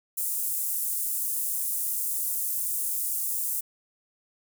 pink high-pass noise, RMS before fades -29 dBFS, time 0.17-3.61 s, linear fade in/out 10 ms, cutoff 9100 Hz, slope 24 dB/octave, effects none

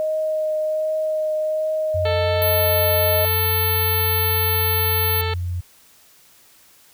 sine tone with vibrato, 622.3 Hz, D#5, in tune, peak -19 dBFS, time 0-3.25 s, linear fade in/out 0 ms, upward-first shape triangle, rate 1.3 Hz, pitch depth 11 cents each way
sine tone with pitch glide, 89.9 to 88.36 Hz, F#2 to F2, -49 to +21 cents, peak -22 dBFS, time 1.94-5.61 s, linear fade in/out 10 ms, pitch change -30 cents, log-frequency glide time 2.4-5 s
harmonic tone, 441.8 Hz, A4, 7 cents sharp, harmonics 1 / 2 / 3 / 4 / 5 / 6 / 7 / 8 / 9 / 10, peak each -27 / -30 / -32 / -33 / -34 / -35 / -35 / -36 / -37 / -37 dBFS, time 2.05-5.34 s, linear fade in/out 5 ms
sine tone, 14400 Hz, A9, 39 cents sharp, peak -19 dBFS, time 2.42-5.21 s, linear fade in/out 0 ms
effects white hiss -52 dBFS RMS until 6.93 s

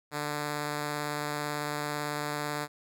5% pulse tone with vibrato, 147.9 Hz, D3, 13 cents sharp, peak -20 dBFS, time 0.11-2.68 s, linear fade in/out 50 ms, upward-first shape sine, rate 18 Hz, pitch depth 10 cents each way, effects none

